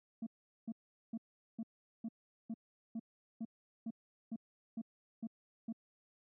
sine tone bursts, 225.8 Hz, A3, 45 cents sharp, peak -35 dBFS, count 13, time 0.22-5.725 s, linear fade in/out 5 ms, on 45 ms, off 410 ms, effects tanh soft clip ceiling -36 dBFS + high-pass 150 Hz 12 dB/octave

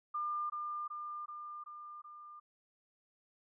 sine tone with echo, 1201 Hz, D6, 38 cents sharp, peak -34 dBFS, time 0.14-0.5 s, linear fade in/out 10 ms, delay 380 ms, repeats 5, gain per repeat -3 dB, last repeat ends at 2.4 s, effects none

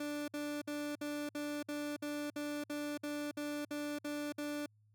30% pulse tone bursts, 293.7 Hz, D4, in tune, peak -35 dBFS, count 14, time 0-4.661 s, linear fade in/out 5 ms, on 280 ms, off 57 ms, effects added 106 Hz sine -66 dBFS peak until 4.94 s

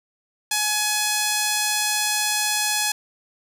5% pulse tone, 844 Hz, G#5, 28 cents sharp, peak -8 dBFS, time 0.51-2.92 s, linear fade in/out 5 ms, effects none

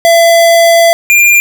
square tone pair in turn, 673 / 2398 Hz, E5 / D7, +36 / +36 cents, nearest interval octave + minor seventh, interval 2200 cents, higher second, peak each -4 dBFS, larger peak neither, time 0.05-0.93 / 1.1-1.4 s, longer first, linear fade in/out 0 ms, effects none

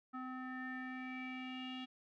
square tone with low-pass filter sweep, 256.8 Hz, C4, 32 cents flat, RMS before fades -45 dBFS, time 0.13-1.86 s, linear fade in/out 20 ms, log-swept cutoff 1400 to 3100 Hz, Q 6.8, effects none

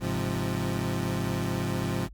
25% pulse chord, F minor, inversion first, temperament equal with one note detuned, 103.83 / 132.87 / 174.61 Hz, Ab2 / C3 / F3, 0 / +27 / 0 cents, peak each -28 dBFS, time 0-2.09 s, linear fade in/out 50 ms, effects added 50 Hz sine -44 dBFS peak until 2.13 s + Opus 48 kbps

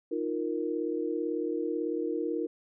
sine chord, Eb suspended second, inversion none, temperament equal, 311.1 / 349.2 / 466.2 Hz, Eb4 / F4 / Bb4, 0 / 0 / 0 cents, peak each -33 dBFS, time 0.11-2.47 s, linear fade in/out 10 ms, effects none

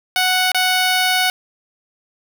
10% pulse tone with dropouts, 740 Hz, F#5, in tune, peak -6 dBFS, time 0.16-1.3 s, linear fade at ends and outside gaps 1 ms, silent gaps 0.518-0.546 s, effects none

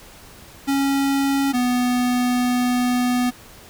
square tone pair in turn, 275.9 / 247.2 Hz, C#4 / B3, -8 / +2 cents, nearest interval major second, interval 190 cents, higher first, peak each -18 dBFS, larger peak neither, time 0.67-1.53 / 1.53-3.31 s, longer second, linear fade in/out 20 ms, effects pink hiss -44 dBFS RMS until 3.69 s

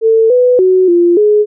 sine tone with pitch steps, 447.6 / 497 / 371.8 / 346.6 / 420 Hz, A4 / B4 / F#4 / F4 / G#4, +30 / +11 / +8 / -13 / +19 cents, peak -5 dBFS, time 0.01-1.46 s, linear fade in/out 50 ms, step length 290 ms, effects none

